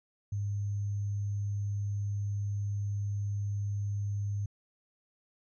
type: tone with sample-and-hold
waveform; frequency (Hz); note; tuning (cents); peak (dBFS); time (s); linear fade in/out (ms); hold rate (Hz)
sine; 101.6; G#2; -38; -30; 0.32-4.46; 5; 6300
effects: resampled to 24000 Hz

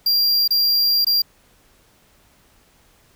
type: tone with dropouts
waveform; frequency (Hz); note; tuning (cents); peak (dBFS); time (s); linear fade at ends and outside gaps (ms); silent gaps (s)
square; 4761; D8; +23; -15; 0.06-1.22; 5; 0.478-0.506 / 1.047-1.067
effects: pink hiss -56 dBFS RMS until 3.15 s

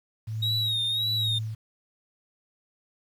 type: tone with tremolo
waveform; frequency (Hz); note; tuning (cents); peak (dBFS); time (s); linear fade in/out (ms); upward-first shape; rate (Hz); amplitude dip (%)
sine; 110; A2; 0; -27; 0.27-1.55; 10; sine; 1.2; 75
type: tone with vibrato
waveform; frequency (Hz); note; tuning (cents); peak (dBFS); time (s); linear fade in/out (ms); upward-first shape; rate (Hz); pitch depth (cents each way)
triangle; 3784; A#7; +25; -23; 0.42-1.39; 10; sine; 1.8; 72
effects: tanh soft clip ceiling -15 dBFS + 9-bit

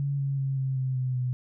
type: tone with pitch steps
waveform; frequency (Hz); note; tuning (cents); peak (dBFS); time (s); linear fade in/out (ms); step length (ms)
sine; 140.6 / 138.03 / 135.5 / 133.02 / 130.58 / 128.19 / 125.84; C#3 / C#3 / C#3 / C3 / C3 / C3 / B2; +25 / -7 / -39 / +29 / -3 / -35 / +33; -25; 0-1.33; 0; 190
effects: none

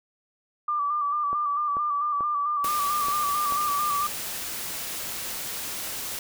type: tone with vibrato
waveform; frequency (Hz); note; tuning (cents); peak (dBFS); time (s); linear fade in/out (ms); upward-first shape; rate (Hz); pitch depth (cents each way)
sine; 1174.7; D6; 0; -23; 0.68-4.07; 5; square; 4.5; 35
type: click train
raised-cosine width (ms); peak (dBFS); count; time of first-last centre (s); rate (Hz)
1; -22; 6; 1.33-3.523; 2.28
type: noise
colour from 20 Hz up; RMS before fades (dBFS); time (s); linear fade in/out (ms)
white; -33; 2.64-6.19; 2
effects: none

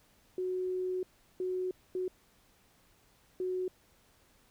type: tone bursts at uneven times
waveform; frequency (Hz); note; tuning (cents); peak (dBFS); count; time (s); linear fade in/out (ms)
sine; 368.4; F#4; -7; -31; 4; 0.38-1.03 / 1.4-1.71 / 1.95-2.08 / 3.4-3.68; 2
effects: pink hiss -66 dBFS RMS until 4.5 s

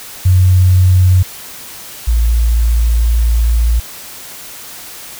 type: tone pair in turn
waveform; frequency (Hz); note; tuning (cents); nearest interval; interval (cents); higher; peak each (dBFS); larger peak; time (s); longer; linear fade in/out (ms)
sine; 91.8 / 57.25; F#2 / A#1; -13 / -31; minor sixth; 818; first; -5 / -8; first; 0.25-1.23 / 2.07-3.8; second; 10
effects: white hiss -31 dBFS RMS until 5.19 s

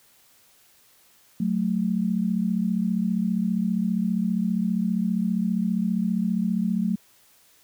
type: tone pair together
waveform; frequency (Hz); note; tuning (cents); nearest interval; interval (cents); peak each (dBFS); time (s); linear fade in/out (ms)
sine; 185.1 / 220.1; F#3 / A3; +1 / +1; minor third; 300; -24 / -24; 1.4-6.96; 5
effects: white hiss -58 dBFS RMS until 7.63 s

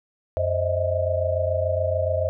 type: tone cluster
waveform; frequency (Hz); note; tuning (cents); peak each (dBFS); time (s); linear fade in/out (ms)
sine; 89.9 / 526 / 616 / 643; F#2 / C5 / D#5 / E5; -49 / +9 / -17 / -43; -26; 0.37-2.29; 0
effects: none

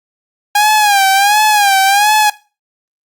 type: tone with vibrato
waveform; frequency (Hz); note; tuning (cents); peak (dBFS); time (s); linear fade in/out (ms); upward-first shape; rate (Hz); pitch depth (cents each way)
sawtooth; 814; G#5; -35; -4; 0.55-2.3; 5; sine; 1.4; 93
effects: noise-tail reverb RT60 0.3 s tail -18 dB re dry + Opus 48 kbps

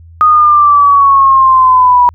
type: exponential sweep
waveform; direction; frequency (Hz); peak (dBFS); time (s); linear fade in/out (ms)
sine; down; 1244.5 to 972; -3; 0.21-2.09; 0
effects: added 83 Hz sine -33 dBFS peak until 2.14 s

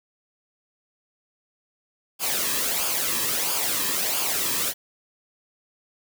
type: noise with flanger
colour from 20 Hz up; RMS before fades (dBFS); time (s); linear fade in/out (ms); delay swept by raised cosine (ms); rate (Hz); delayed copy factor
white; -25; 2.19-4.74; 50; 0.51 to 1.41; 1.5; -0.6
effects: none

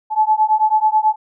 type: beating tone pair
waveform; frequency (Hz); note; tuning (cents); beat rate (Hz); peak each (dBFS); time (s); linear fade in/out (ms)
sine; 859 / 868.2; A5 / A5; -42 / -23; 9.2; -15; 0.1-1.16; 50
effects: none

